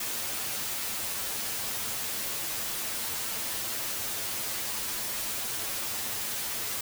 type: noise with comb filter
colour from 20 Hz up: white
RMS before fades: -33 dBFS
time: 0-6.81 s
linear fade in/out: 5 ms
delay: 9 ms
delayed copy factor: +0.7
effects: none